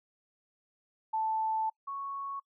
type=tone pair in turn; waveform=sine; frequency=880 / 1108 Hz; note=A5 / C#6; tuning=0 / -1 cents; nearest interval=major third; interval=399 cents; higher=second; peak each=-28 / -35 dBFS; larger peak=first; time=1.13-1.7 / 1.87-2.4 s; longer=first; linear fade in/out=10 ms; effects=noise-tail reverb RT60 0.1 s tail -26 dB re dry